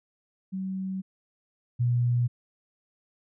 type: tone pair in turn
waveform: sine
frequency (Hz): 189.8 / 121.26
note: F#3 / B2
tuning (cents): +44 / -31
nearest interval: minor sixth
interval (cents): 775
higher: first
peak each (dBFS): -29 / -21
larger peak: second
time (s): 0.52-1.02 / 1.79-2.28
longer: first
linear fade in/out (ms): 20
effects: none